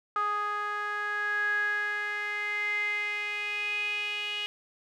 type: tone with band-pass filter sweep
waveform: sawtooth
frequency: 415.3 Hz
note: G#4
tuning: in tune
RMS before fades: -31 dBFS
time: 0.16-4.46 s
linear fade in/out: 0 ms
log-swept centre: 1300 to 2800 Hz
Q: 9.9
effects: none